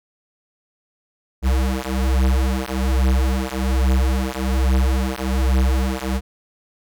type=beating tone pair; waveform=square; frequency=64.4 / 65.6 Hz; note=C2 / C2; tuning=-27 / +5 cents; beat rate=1.2 Hz; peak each=-20 dBFS; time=1.42-6.21 s; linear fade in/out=50 ms; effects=none